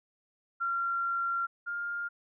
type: tone pair in turn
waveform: sine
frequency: 1376 / 1405.7 Hz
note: F6 / F6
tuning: -26 / +11 cents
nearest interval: unison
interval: 37 cents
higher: second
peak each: -28 / -32 dBFS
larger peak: first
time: 0.6-1.47 / 1.66-2.09 s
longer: first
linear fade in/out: 20 ms
effects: none